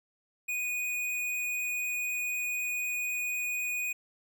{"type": "tone", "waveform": "square", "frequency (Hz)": 2474, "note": "D#7", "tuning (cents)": -10, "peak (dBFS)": -31, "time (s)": [0.48, 3.93], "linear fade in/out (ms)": 10, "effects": []}